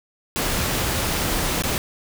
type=noise with dropouts; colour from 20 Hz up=pink; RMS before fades=-23 dBFS; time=0.36-1.78 s; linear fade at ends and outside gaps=0 ms; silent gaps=1.621-1.637 s; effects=none